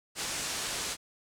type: low-pass noise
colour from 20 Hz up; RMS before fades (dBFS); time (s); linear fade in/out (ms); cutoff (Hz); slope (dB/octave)
white; -35; 0.15-0.97; 50; 8800; 24
effects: none